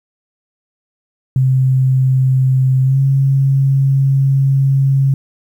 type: tone with pitch glide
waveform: sine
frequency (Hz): 130.81 to 136.13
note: C3 to C#3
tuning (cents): 0 to -31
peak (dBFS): -9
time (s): 1.36-5.14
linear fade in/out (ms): 2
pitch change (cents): +69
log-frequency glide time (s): 2.83-2.99
effects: 8-bit

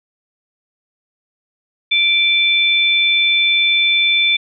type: tone pair together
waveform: sine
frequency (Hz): 2349 / 3520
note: D7 / A7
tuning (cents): 0 / 0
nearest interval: perfect fifth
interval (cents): 700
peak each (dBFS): -14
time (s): 1.91-4.37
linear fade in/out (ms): 10
effects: none

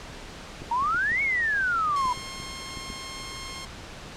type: clicks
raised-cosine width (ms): 3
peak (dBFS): -26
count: 9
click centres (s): 0.62 / 0.824 / 0.946 / 1.118 / 2.055 / 2.175 / 2.401 / 2.773 / 2.902
type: exponential two-way sweep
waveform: sine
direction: up then down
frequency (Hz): 910 to 2241 to 971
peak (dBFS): -22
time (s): 0.71-2.13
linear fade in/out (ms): 5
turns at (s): 1.22
type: tone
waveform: 5% pulse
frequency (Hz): 1068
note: C6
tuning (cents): +35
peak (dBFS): -22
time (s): 1.96-3.65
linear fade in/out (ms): 2
effects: pink hiss -41 dBFS RMS until 4.16 s + low-pass 6000 Hz 12 dB/octave

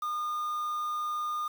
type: tone with quantisation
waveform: triangle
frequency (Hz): 1217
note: D#6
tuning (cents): -39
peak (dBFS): -28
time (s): 0.02-1.48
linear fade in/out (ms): 5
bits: 8
effects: none

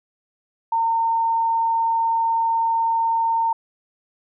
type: tone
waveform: sine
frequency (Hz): 912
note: A#5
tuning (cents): -38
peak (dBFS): -17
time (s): 0.72-3.53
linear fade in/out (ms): 5
effects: none

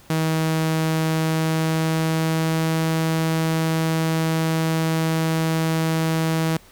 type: tone with pitch glide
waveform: sawtooth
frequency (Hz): 159.6 to 161.27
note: D#3 to E3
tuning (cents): +44 to -38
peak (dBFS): -15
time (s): 0.1-6.57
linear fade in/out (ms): 2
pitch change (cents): +18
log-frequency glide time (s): 1.06-2.81
effects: pink hiss -50 dBFS RMS until 6.71 s

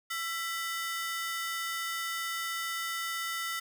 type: ring-modulated tone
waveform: sawtooth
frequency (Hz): 1661.2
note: G#6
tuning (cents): 0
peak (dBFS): -26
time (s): 0.1-3.6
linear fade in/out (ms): 10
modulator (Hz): 319
effects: none

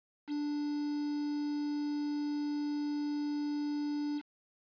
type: tone with quantisation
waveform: triangle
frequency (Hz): 293.7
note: D4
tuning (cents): 0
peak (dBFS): -30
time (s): 0.27-4.22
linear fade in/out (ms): 50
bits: 8
effects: resampled to 11025 Hz

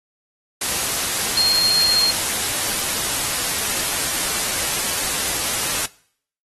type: tone in noise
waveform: sine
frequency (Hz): 4235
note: C8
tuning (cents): +20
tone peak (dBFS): -15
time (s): 1.37-2.11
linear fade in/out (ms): 5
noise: white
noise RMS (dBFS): -22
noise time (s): 0.61-5.86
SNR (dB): +4
effects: noise-tail reverb RT60 0.6 s tail -22 dB re dry + AAC 32 kbps

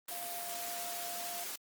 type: tone in noise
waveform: sine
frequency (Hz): 698.5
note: F5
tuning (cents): 0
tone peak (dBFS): -43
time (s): 0.11-1.44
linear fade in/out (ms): 5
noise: white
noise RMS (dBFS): -41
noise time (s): 0.08-1.56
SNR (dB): -5
effects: high-pass 200 Hz 12 dB/octave + Opus 24 kbps

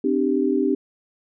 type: chord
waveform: sine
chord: C suspended second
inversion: none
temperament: equal with one note detuned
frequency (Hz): 261.6 / 300.4 / 392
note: C4 / D4 / G4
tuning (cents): 0 / +39 / 0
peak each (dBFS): -22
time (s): 0.04-0.75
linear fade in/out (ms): 5
effects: none

